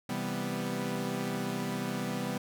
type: chord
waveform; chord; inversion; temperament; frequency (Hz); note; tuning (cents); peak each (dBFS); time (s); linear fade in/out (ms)
sawtooth; C major seventh; none; equal; 130.81 / 164.81 / 196 / 246.9; C3 / E3 / G3 / B3; 0 / 0 / 0 / 0; -36 / -36 / -32 / -32; 0.09-2.38; 5
effects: none